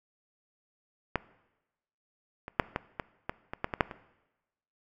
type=clicks; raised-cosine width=0.5 ms; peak=-11 / -24 / -6 / -14 / -17 / -16 / -20 / -13 / -16 / -6 / -24 dBFS; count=11; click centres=1.157 / 2.481 / 2.598 / 2.761 / 2.998 / 3.295 / 3.535 / 3.644 / 3.738 / 3.808 / 3.912 s; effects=noise-tail reverb RT60 1.0 s tail -19 dB re dry